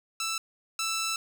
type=tone pair in turn; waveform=10% pulse; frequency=1324 / 1324 Hz; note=E6 / E6; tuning=+7 / +7 cents; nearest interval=unison; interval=0 cents; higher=neither; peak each=-21 / -20 dBFS; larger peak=second; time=0.2-0.38 / 0.79-1.16 s; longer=second; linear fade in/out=2 ms; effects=none